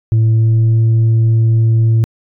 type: tone with pitch glide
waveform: sine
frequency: 111.6 to 112.96 Hz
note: A2 to A2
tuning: +25 to +46 cents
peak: -5 dBFS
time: 0.12-2.04 s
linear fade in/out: 0 ms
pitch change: +21 cents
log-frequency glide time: 0.23-0.82 s
effects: tanh soft clip ceiling -7 dBFS